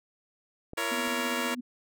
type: clicks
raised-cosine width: 2 ms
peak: -28 / -37 dBFS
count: 2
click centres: 0.734 / 1.076 s
type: chord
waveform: 10% pulse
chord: A# diminished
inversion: second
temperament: just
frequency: 335.6 / 466.2 / 559.4 Hz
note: E4 / A#4 / C#5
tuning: +31 / 0 / +16 cents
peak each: -26 / -25 / -25 dBFS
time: 0.77-1.55 s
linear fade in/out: 10 ms
type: tone with tremolo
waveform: sine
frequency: 246.9 Hz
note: B3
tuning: in tune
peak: -31 dBFS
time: 0.91-1.61 s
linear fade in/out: 10 ms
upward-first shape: triangle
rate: 15 Hz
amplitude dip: 70%
effects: none